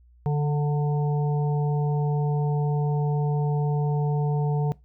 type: harmonic tone with a mistuned harmonic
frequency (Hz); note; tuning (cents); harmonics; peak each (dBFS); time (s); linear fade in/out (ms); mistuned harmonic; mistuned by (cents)
146.83; D3; 0; 1 / 3 / 5 / 6; -21 / -31 / -35 / -37; 0.26-4.72; 0; 6; +35
effects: noise-tail reverb RT60 0.2 s tail -21 dB re dry + added 60 Hz sine -52 dBFS peak until 4.84 s